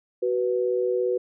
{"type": "tone pair together", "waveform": "sine", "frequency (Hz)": [374.3, 491.9], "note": ["F#4", "B4"], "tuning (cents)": [20, -7], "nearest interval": "perfect fourth", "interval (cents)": 473, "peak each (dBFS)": [-24, -24], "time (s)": [0.22, 1.18], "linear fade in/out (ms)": 10, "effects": []}